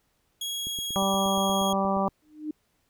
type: tone with pitch glide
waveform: sawtooth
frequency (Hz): 3314 to 3291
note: G#7 to G#7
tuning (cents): -4 to -16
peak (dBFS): -27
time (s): 0.41-1.73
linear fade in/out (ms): 5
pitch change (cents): -12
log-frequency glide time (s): 0.58-1.37
type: click train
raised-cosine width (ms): 3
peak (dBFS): -29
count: 13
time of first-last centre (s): 0.67-2.087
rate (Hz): 8.47
type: harmonic tone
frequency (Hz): 194.9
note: G3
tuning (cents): -10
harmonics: 1 / 2 / 3 / 4 / 5 / 6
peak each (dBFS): -27 / -34 / -29 / -29 / -32 / -31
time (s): 0.96-2.08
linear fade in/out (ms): 0
type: tone with exponential growth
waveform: sine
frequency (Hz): 304.8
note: D#4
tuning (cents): -36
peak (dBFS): -26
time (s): 2.22-2.51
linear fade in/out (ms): 5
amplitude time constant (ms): 62
effects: pink hiss -71 dBFS RMS until 2.89 s